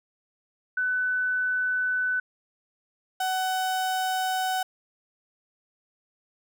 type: tone pair in turn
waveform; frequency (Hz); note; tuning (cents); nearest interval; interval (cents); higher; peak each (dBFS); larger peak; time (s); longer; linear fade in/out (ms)
sine / 35% pulse; 1500 / 750; F#6 / F#5; +23 / +23; octave; 1200; first; -23; neither; 0.77-2.2 / 3.2-4.63; neither; 5
effects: none